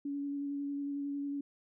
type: tone with vibrato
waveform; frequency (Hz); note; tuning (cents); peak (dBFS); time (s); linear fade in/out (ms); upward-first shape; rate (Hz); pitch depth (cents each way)
sine; 283.1; C#4; +37; -34; 0.05-1.41; 5; square; 11; 10
effects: none